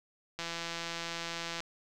click train, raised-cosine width 0.2 ms, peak -20 dBFS, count 205, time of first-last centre 0.39-1.604 s, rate 168 Hz, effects none

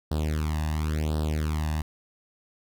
sawtooth tone with flanger, 77 Hz, D#2, 17 cents flat, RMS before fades -27 dBFS, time 0.11-1.82 s, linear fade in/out 5 ms, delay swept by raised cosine 0.22 to 1.12 ms, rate 0.94 Hz, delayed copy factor +1, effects none

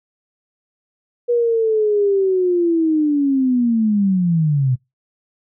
sine linear sweep, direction down, 483.9 to 123.47 Hz, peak -13 dBFS, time 1.28-4.76 s, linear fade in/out 20 ms, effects noise-tail reverb RT60 0.2 s tail -24 dB re dry

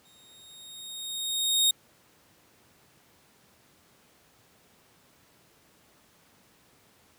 sawtooth tone with exponential growth, 3723 Hz, A#7, 3 cents flat, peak -16 dBFS, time 0.05-1.71 s, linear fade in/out 5 ms, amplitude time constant 360 ms, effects pink hiss -61 dBFS RMS until 7.18 s + high-pass 100 Hz 12 dB/octave

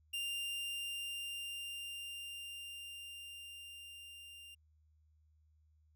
45% pulse tone with level ramp, 2794 Hz, F7, in tune, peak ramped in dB -37 to -52 dBFS, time 0.13-4.55 s, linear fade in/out 10 ms, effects added 77 Hz sine -67 dBFS peak until 5.95 s

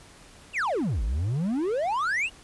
triangle exponential two-way sweep, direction down then up, 2960 to 48.56 to 2960 Hz, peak -22 dBFS, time 0.53-2.3 s, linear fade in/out 50 ms, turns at 1.03 s, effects pink hiss -51 dBFS RMS until 2.43 s + resampled to 24000 Hz

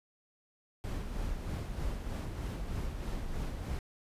brown noise with tremolo, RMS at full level -35 dBFS, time 0.84-3.79 s, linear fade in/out 0 ms, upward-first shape sine, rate 3.2 Hz, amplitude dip 40%, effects resampled to 32000 Hz

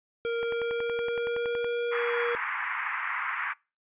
square tone with pitch glide, 466.2 to 475.4 Hz, A#4 to A#4, 0 to +34 cents, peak -28 dBFS, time 0.25-2.35 s, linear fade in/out 0 ms, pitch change +34 cents, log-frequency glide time 0.39-1.69 s
click train, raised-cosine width 0.5 ms, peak -23 dBFS, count 14, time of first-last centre 0.43-1.645 s, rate 10.7 Hz
white band-pass noise, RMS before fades -32 dBFS, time 1.91-3.54 s, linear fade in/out 20 ms, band 940 to 2200 Hz, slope 48 dB/octave
effects noise-tail reverb RT60 0.3 s tail -25 dB re dry + resampled to 8000 Hz

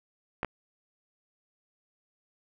clicks, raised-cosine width 0.5 ms, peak -16 dBFS, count 2, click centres 0.431 / 0.447 s, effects none

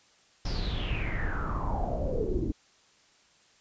brown noise with low-pass filter sweep, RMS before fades -30 dBFS, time 0.45-2.52 s, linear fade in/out 5 ms, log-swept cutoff 5300 to 290 Hz, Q 9.3, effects white hiss -62 dBFS RMS until 3.6 s + resampled to 16000 Hz

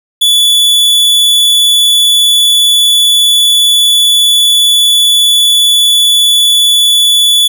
45% pulse tone, 3443 Hz, A7, 38 cents flat, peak -5 dBFS, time 0.21-7.48 s, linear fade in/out 10 ms, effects none

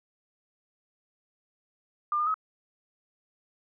sine tone with pitch steps, 1199 / 1213 / 1276 Hz, D6 / D#6 / D#6, +36 / -44 / +43 cents, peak -24 dBFS, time 2.12-2.342 s, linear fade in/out 2 ms, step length 74 ms, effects none

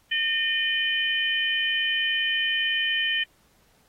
harmonic tone, 609 Hz, D#5, 37 cents flat, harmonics 3 / 4 / 5, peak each -26 / -30 / -25 dBFS, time 0.11-3.24 s, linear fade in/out 10 ms, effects pink hiss -63 dBFS RMS until 3.88 s + AAC 48 kbps

